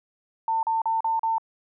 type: tone bursts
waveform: sine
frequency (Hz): 899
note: A5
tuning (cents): +37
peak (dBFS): -21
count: 5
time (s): 0.48-1.382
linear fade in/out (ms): 2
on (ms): 150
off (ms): 38
effects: none